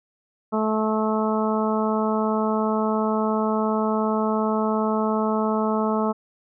harmonic tone, 217.2 Hz, A3, 22 cents flat, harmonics 1 / 2 / 3 / 4 / 5 / 6, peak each -23 / -26 / -28 / -29 / -30 / -31 dBFS, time 0.52-6.13 s, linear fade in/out 20 ms, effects none

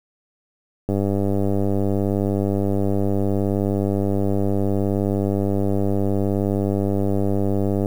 click train, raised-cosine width 2 ms, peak -9 dBFS, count 693, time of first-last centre 0.89-7.859 s, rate 99.3 Hz, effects 7-bit

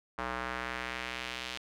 square tone with band-pass filter sweep, 62.1 Hz, B1, 10 cents sharp, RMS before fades -38 dBFS, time 0.18-1.58 s, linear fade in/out 5 ms, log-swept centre 1200 to 3400 Hz, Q 1.4, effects none

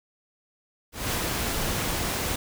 pink noise with ADSR envelope, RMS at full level -26 dBFS, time 0.92-2.36 s, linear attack 200 ms, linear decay 50 ms, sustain -2 dB, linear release 6 ms, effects none

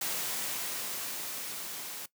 white noise with level ramp, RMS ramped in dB -33 to -41 dBFS, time 0.01-2.06 s, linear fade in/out 5 ms, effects noise-tail reverb RT60 0.1 s tail -19 dB re dry + high-pass 150 Hz 12 dB/octave

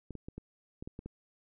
clicks, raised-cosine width 3 ms, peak -29 dBFS, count 8, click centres 0.107 / 0.153 / 0.285 / 0.38 / 0.825 / 0.875 / 0.991 / 1.06 s, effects none

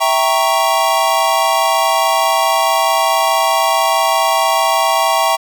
square chord, E diminished seventh, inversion none, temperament equal, 659.3 / 784 / 932.3 / 1108.7 Hz, E5 / G5 / Bb5 / Db6, 0 / 0 / 0 / 0 cents, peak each -18 dBFS, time 0-5.37 s, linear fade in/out 20 ms, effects none

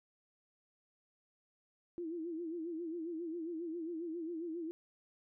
sine tone with vibrato, 332.7 Hz, E4, 16 cents sharp, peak -38 dBFS, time 1.98-4.71 s, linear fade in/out 0 ms, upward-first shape sine, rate 7.4 Hz, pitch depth 99 cents each way, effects none

